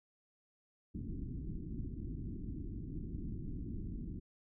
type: low-pass noise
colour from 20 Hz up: pink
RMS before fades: -42 dBFS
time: 0.94-4.2 s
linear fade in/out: 10 ms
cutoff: 330 Hz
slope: 48 dB/octave
effects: none